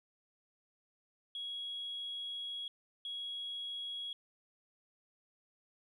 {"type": "tone bursts at uneven times", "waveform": "sine", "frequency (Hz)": 3322, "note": "G#7", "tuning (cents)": 0, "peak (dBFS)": -38, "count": 2, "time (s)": [[1.35, 2.68], [3.05, 4.13]], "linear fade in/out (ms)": 2, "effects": ["tanh soft clip ceiling -34 dBFS", "13-bit"]}